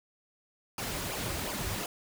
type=noise with flanger; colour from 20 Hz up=pink; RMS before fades=-35 dBFS; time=0.78-1.86 s; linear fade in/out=2 ms; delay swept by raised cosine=0.51 to 4.51 ms; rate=2.8 Hz; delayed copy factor=-0.65; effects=none